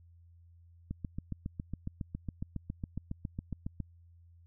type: click train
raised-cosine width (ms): 5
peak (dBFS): -24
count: 22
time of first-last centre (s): 0.91-3.803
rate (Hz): 7.26
effects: added 85 Hz sine -56 dBFS peak until 4.46 s